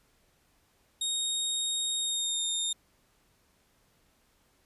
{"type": "tone with pitch glide", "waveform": "25% pulse", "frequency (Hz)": [3729, 3665], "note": ["A#7", "A#7"], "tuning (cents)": [0, -30], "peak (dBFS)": -24, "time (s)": [1.01, 2.73], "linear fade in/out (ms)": 5, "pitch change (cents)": -30, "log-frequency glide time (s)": [1.97, 2.42], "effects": ["pink hiss -68 dBFS RMS until 4.65 s", "resampled to 32000 Hz"]}